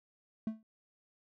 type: tone with exponential decay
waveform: triangle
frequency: 220 Hz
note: A3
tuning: in tune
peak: -27 dBFS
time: 0.47-0.63 s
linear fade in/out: 2 ms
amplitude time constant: 34 ms
effects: none